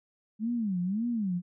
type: tone with vibrato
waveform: sine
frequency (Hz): 206.1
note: G#3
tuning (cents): -13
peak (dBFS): -27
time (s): 0.39-1.42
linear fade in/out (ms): 50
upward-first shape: sine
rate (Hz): 1.8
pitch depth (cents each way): 270
effects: none